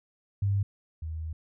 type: tone pair in turn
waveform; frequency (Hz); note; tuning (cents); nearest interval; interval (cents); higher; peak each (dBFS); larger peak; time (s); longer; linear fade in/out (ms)
sine; 99.8 / 79.61; G2 / D#2; +32 / +40; major third; 392; first; -23 / -32; first; 0.42-0.63 / 1.02-1.33; second; 5
effects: none